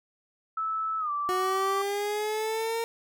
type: tone with pitch glide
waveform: sine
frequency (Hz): 1308 to 1165.3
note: E6 to D6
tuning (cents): -14 to -14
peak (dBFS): -27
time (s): 0.57-1.82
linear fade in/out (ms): 5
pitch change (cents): -200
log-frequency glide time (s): 0.99-1.11
type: linear sweep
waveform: 30% pulse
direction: up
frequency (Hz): 364.6 to 462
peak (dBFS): -25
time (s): 1.29-2.84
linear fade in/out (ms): 0
effects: none